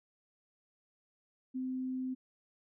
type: tone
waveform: sine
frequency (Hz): 257.9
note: C4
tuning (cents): -25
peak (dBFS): -34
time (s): 1.54-2.15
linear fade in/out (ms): 20
effects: none